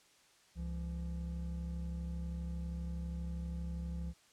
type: tone pair together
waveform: triangle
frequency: 67.6 / 170.34 Hz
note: C#2 / F3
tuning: -43 / -43 cents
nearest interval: octave + major third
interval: 1600 cents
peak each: -37 / -40 dBFS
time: 0.55-4.14 s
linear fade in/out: 50 ms
effects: white hiss -66 dBFS RMS until 4.32 s + low-pass 8000 Hz 12 dB/octave